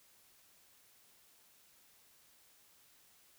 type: silence
effects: white hiss -66 dBFS RMS until 3.38 s